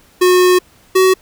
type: tone pair in turn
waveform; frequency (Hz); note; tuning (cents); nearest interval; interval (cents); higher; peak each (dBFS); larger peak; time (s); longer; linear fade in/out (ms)
square; 363.4 / 375.3; F#4 / F#4; -31 / +25; minor second; 56; second; -8; neither; 0.21-0.59 / 0.95-1.14; first; 10
effects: pink hiss -49 dBFS RMS until 1.21 s